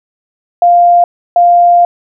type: tone bursts at uneven times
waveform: sine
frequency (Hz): 698.5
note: F5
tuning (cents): 0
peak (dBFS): -3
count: 2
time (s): 0.62-1.04 / 1.36-1.85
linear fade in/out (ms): 2
effects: none